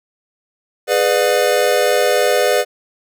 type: chord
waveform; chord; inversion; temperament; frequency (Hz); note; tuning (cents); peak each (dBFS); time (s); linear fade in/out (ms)
square; G# diminished seventh; none; just; 415.3 / 498.4 / 598 / 717.6; G#4 / B4 / D5 / F5; 0 / +16 / +31 / +47; -20 / -17 / -18 / -22; 0.87-2.65; 50
effects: none